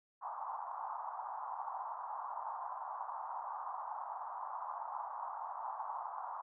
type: band-pass noise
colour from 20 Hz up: pink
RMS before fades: -43 dBFS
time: 0.21-6.42 s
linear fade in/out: 20 ms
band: 800 to 1100 Hz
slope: 48 dB/octave
effects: none